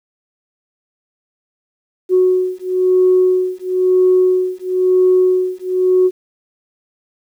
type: beating tone pair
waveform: sine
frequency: 368 / 369 Hz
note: F#4 / F#4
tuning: -9 / -5 cents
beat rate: 1 Hz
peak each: -13 dBFS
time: 2.09-6.11 s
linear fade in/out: 50 ms
effects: tanh soft clip ceiling -3 dBFS + 8-bit